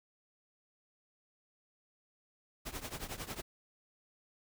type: noise with tremolo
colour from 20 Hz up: pink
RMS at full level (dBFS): -39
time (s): 2.65-3.42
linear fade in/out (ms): 20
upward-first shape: triangle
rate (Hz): 11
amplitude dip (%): 90
effects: none